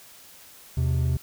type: tone pair together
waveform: triangle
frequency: 81.26 / 128.9 Hz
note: E2 / C3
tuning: -24 / -26 cents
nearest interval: minor sixth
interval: 798 cents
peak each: -21 dBFS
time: 0.77-1.17 s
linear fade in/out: 5 ms
effects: tanh soft clip ceiling -13 dBFS + white hiss -49 dBFS RMS until 1.22 s